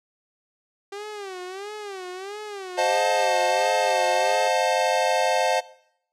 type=tone with vibrato; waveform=sawtooth; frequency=392 Hz; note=G4; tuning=in tune; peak=-29 dBFS; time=0.92-4.48 s; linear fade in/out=5 ms; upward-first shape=sine; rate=1.5 Hz; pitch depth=140 cents each way
type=chord; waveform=square; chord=F dominant seventh; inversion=second; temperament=equal with one note detuned; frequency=523.3 / 622.3 / 714.8 / 880 Hz; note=C5 / Eb5 / F5 / A5; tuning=0 / 0 / +40 / 0 cents; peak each=-26 dBFS; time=2.77-5.61 s; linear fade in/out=20 ms
effects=noise-tail reverb RT60 0.7 s tail -20 dB re dry + low-pass 8000 Hz 12 dB/octave